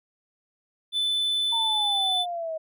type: tone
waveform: triangle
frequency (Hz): 3509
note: A7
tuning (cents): -5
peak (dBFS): -21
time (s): 0.92-2.26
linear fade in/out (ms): 50
type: exponential sweep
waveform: sine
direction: down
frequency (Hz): 931 to 630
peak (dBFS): -28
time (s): 1.52-2.58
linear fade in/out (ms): 10
effects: none